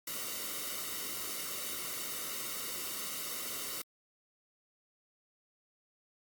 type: noise with comb filter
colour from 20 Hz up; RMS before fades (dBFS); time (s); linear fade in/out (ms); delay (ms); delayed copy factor
white; -39; 0.07-3.82; 5; 1.2; -0.7
effects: Opus 48 kbps